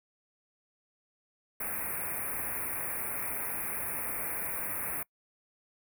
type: band-stop noise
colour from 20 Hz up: white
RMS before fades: -35 dBFS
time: 1.6-5.03 s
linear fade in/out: 5 ms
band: 2500 to 9300 Hz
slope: 96 dB/octave
effects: noise-tail reverb RT60 0.1 s tail -24 dB re dry